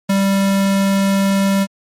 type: tone with ADSR envelope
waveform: square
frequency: 196 Hz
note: G3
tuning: in tune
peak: -11 dBFS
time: 0.09-1.67 s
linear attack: 10 ms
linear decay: 4 ms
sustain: -2 dB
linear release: 47 ms
effects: MP3 64 kbps